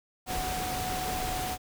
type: tone in noise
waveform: sine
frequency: 740 Hz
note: F#5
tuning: in tune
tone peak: -33 dBFS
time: 0.26-1.58 s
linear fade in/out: 50 ms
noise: pink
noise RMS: -34 dBFS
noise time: 0.26-1.58 s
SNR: -2 dB
effects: none